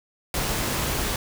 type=noise; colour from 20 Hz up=pink; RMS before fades=-26 dBFS; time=0.34-1.16 s; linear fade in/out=2 ms; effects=none